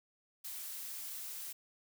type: noise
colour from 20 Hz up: blue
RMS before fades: -44 dBFS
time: 0.44-1.53 s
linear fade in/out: 10 ms
effects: none